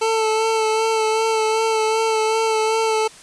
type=tone with vibrato; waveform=25% pulse; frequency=442 Hz; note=A4; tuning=8 cents sharp; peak=-13 dBFS; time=0.01-3.08 s; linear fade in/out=10 ms; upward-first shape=sine; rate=2.6 Hz; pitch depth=23 cents each way; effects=white hiss -43 dBFS RMS until 3.22 s + resampled to 22050 Hz